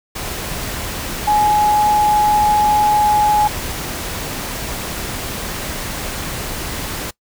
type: tone in noise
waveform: sine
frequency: 840 Hz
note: G#5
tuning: 19 cents sharp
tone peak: -11 dBFS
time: 1.27-3.48 s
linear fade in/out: 10 ms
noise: pink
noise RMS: -25 dBFS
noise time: 0.15-7.11 s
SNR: +11 dB
effects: noise-tail reverb RT60 0.1 s tail -21 dB re dry